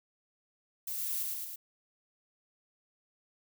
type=noise with echo; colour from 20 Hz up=violet; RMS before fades=-37 dBFS; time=0.87-1.23 s; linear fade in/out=5 ms; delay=110 ms; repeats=3; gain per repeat=-2 dB; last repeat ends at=1.56 s; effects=none